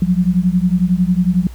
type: beating tone pair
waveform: sine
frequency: 176.2 / 187.2 Hz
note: F3 / F#3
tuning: +16 / +20 cents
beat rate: 11 Hz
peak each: -14 / -15 dBFS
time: 0.02-1.47 s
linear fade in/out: 2 ms
effects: added 60 Hz sine -30 dBFS peak until 1.54 s + pink hiss -45 dBFS RMS until 1.54 s

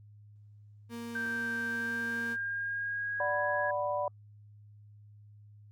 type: tone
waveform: 35% pulse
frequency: 234 Hz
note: A#3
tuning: 7 cents sharp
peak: -37 dBFS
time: 0.89-2.37 s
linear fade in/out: 50 ms
type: tone with pitch glide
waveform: sine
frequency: 1568 to 1660.3 Hz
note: G6 to G#6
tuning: 0 to -1 cents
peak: -32 dBFS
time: 1.15-3.71 s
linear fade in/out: 5 ms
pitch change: +99 cents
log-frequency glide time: 1.64-3.41 s
type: chord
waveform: sine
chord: B minor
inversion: first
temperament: equal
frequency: 587.3 / 740 / 987.8 Hz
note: D5 / F#5 / B5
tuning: 0 / 0 / 0 cents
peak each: -32 / -37 / -34 dBFS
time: 3.2-4.08 s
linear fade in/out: 2 ms
effects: added 104 Hz sine -52 dBFS peak until 5.71 s + Opus 48 kbps

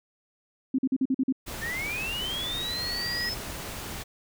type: tone bursts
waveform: sine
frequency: 263.1 Hz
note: C4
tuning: 10 cents sharp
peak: -21 dBFS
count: 7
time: 0.74-1.325 s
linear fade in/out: 5 ms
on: 45 ms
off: 45 ms
type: noise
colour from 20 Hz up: pink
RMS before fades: -37 dBFS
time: 1.46-4.04 s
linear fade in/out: 20 ms
type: tone with exponential growth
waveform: sine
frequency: 1914 Hz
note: A#6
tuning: 45 cents sharp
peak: -29 dBFS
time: 1.54-3.29 s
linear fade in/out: 0 ms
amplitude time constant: 380 ms
type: linear sweep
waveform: sine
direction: up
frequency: 1760 to 5274 Hz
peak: -30 dBFS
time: 1.61-3.35 s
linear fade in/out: 20 ms
effects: none

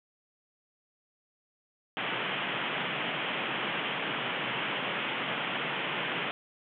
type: band-pass noise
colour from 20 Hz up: white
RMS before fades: -33 dBFS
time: 1.97-6.31 s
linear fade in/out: 0 ms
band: 120 to 3300 Hz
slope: 96 dB/octave
effects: none

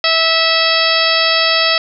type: harmonic tone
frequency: 653 Hz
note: E5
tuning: 17 cents flat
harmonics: 1 / 2 / 3 / 4 / 5 / 6 / 7 / 8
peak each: -19 / -19 / -19 / -19 / -19 / -19 / -19 / -19 dBFS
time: 0.04-1.78 s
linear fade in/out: 2 ms
effects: none

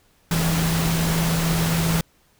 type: tone in noise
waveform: sine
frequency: 164.81 Hz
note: E3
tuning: in tune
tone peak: -20 dBFS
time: 0.31-2.01 s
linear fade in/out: 2 ms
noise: pink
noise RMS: -25 dBFS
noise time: 0.31-2.01 s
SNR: +2 dB
effects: pink hiss -60 dBFS RMS until 2.39 s

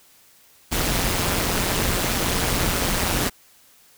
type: noise with amplitude modulation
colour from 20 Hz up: pink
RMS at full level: -19 dBFS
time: 0.71-3.3 s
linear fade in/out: 20 ms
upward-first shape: sine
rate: 180 Hz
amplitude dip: 75%
effects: white hiss -54 dBFS RMS until 3.97 s

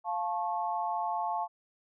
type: chord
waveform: sine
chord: F augmented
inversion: none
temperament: just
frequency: 698.5 / 873.1 / 1091.3 Hz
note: F5 / A5 / C#6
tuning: 0 / -14 / -27 cents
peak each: -34 / -32 / -37 dBFS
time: 0.04-1.48 s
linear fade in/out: 50 ms
effects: none

